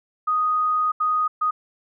sine tone bursts at uneven times, 1244.5 Hz, D#6, in tune, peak -18 dBFS, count 3, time 0.27-0.92 / 1-1.28 / 1.41-1.51 s, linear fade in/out 10 ms, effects none

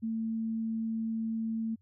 sine tone, 224 Hz, A3, 31 cents sharp, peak -30 dBFS, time 0.02-1.76 s, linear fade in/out 20 ms, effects added 94 Hz sine -63 dBFS peak until 1.81 s

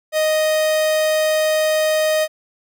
45% pulse tone, 622.3 Hz, D#5, in tune, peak -15 dBFS, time 0.12-2.28 s, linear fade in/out 50 ms, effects none

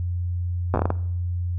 slowing click train, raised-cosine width 1 ms, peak -8 dBFS, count 8, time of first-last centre 0.74-0.904 s, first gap 8 ms, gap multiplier 1.35, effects noise-tail reverb RT60 0.7 s tail -18 dB re dry + added 88 Hz sine -23 dBFS peak until 1.58 s

